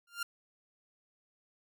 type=tone with exponential growth; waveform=sawtooth; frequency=1396.9 Hz; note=F6; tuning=in tune; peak=-27 dBFS; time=0.07-0.23 s; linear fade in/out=5 ms; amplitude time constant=34 ms; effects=none